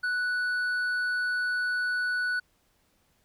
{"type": "tone with hard clipping", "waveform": "sine", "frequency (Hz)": 1480, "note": "F#6", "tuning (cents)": 0, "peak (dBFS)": -27, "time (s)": [0.03, 2.4], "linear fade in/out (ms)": 10, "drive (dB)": 4, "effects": ["pink hiss -69 dBFS RMS until 3.24 s"]}